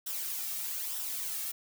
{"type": "noise with flanger", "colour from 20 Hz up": "blue", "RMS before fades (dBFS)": -36, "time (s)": [0.06, 1.52], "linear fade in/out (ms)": 10, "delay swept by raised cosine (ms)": [0.44, 2.04], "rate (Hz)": 1.1, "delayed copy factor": -0.5, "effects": []}